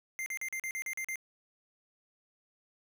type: tone bursts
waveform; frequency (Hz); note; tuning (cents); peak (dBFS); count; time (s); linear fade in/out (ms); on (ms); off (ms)
square; 2093; C7; 0; -35; 9; 0.19-1.157; 0; 71; 41
effects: none